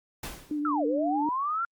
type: noise with exponential decay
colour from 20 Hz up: pink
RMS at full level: -34 dBFS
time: 0.23-0.69 s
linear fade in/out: 5 ms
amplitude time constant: 100 ms
type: tone with vibrato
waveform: sine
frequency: 296.4 Hz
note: D4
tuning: 16 cents sharp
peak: -27 dBFS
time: 0.51-1.29 s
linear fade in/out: 2 ms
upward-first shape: triangle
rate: 8.2 Hz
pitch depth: 35 cents each way
type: linear two-way sweep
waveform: sine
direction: down then up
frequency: 1396.9 to 442.7 to 1396.9 Hz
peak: -26 dBFS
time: 0.65-1.65 s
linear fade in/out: 2 ms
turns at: 0.86 s
effects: Opus 48 kbps